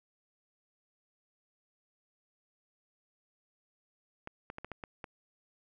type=clicks; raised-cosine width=0.5 ms; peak=-26 dBFS; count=7; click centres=4.274 / 4.501 / 4.584 / 4.646 / 4.717 / 4.838 / 5.042 s; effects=none